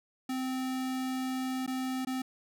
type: tone with dropouts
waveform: square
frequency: 259.2 Hz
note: C4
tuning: 16 cents flat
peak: -32 dBFS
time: 0.29-2.22 s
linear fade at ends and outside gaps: 5 ms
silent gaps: 1.664-1.676 / 2.05-2.07 s
effects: none